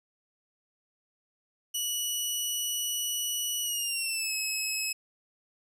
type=tone with pitch glide; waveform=15% pulse; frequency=2940 to 2574 Hz; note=F#7 to E7; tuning=-12 to -42 cents; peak=-22 dBFS; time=1.74-4.93 s; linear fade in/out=10 ms; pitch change=-230 cents; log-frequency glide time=3.62-4.33 s; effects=none